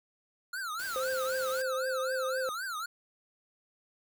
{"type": "tone with vibrato", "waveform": "square", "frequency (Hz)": 1396.9, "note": "F6", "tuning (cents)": 0, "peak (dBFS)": -35, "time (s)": [0.53, 2.86], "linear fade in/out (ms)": 5, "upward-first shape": "triangle", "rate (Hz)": 3.9, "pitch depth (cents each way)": 260}
{"type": "noise", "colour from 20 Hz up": "white", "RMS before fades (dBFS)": -44, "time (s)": [0.79, 1.62], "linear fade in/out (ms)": 5}
{"type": "tone", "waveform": "triangle", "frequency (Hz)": 521, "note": "C5", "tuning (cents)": -7, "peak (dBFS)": -29, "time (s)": [0.96, 2.49], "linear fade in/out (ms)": 0}
{"effects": []}